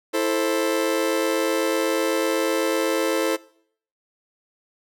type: chord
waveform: 40% pulse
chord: A minor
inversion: second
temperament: just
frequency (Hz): 330 / 440 / 528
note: E4 / A4 / C5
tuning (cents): +2 / 0 / +16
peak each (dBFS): -24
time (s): 0.13-3.37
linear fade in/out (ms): 20
effects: noise-tail reverb RT60 0.6 s tail -21 dB re dry